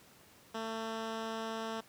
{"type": "tone with low-pass filter", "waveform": "10% pulse", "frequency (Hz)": 223.7, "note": "A3", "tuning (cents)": 29, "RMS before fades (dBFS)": -39, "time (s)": [0.54, 1.81], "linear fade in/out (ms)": 10, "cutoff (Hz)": 5700, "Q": 0.76, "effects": ["pink hiss -60 dBFS RMS until 1.88 s", "high-pass 100 Hz 12 dB/octave"]}